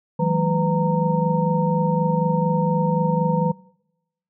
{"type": "tone cluster", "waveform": "sine", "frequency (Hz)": [162.6, 186.7, 211.8, 501, 924], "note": ["E3", "F#3", "G#3", "B4", "A#5"], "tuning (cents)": [-23, 16, 34, 25, -16], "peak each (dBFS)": [-21, -23, -29, -24, -25], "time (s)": [0.19, 3.52], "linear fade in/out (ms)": 10, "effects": ["noise-tail reverb RT60 0.9 s tail -25 dB re dry"]}